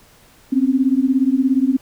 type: beating tone pair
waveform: sine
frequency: 255.7 / 272.7 Hz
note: C4 / C#4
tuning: -40 / -28 cents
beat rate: 17 Hz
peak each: -16 dBFS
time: 0.52-1.77 s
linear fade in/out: 10 ms
effects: pink hiss -50 dBFS RMS until 1.81 s